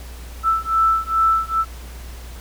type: beating tone pair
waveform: sine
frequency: 1321 / 1323.4 Hz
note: E6 / E6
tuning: +3 / +6 cents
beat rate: 2.4 Hz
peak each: -18 dBFS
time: 0.43-1.65 s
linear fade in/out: 50 ms
effects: added 60 Hz sine -33 dBFS peak until 2.4 s + pink hiss -42 dBFS RMS until 2.4 s